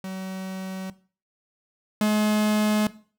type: tone pair in turn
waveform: 45% pulse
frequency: 189.1 / 212.3 Hz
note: F#3 / G#3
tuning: +38 / +38 cents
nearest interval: major second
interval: 200 cents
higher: second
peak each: -31 / -19 dBFS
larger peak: second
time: 0.04-0.9 / 2.01-2.87 s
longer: neither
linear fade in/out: 2 ms
effects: noise-tail reverb RT60 0.4 s tail -17 dB re dry